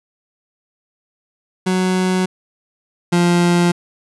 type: tone pair in turn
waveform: 30% pulse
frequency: 185 / 174.27 Hz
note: F#3 / F3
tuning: 0 / -3 cents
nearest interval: minor second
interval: 103 cents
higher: first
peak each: -12 / -9 dBFS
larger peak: second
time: 1.66-2.26 / 3.12-3.72 s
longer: neither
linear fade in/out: 10 ms
effects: resampled to 24000 Hz